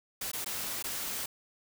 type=noise with dropouts; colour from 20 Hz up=white; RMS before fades=-36 dBFS; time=0.21-1.26 s; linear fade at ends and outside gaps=5 ms; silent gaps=0.316-0.332 / 0.446-0.46 / 0.826-0.84 s; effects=none